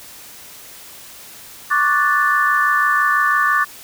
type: chord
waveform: sine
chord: D major seventh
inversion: third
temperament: equal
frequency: 1108.7 / 1174.7 / 1480 / 1760 Hz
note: C#6 / D6 / F#6 / A6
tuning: 0 / 0 / 0 / 0 cents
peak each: -22 / -17 / -21 / -17 dBFS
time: 1.7-3.65 s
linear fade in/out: 20 ms
effects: white hiss -39 dBFS RMS until 3.83 s